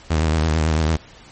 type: tone with vibrato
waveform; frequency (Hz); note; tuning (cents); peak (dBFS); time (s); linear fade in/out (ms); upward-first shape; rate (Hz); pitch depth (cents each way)
sawtooth; 78.9; D#2; +25; -12; 0.1-0.97; 10; sine; 9; 67
effects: pink hiss -45 dBFS RMS until 1.31 s + MP3 32 kbps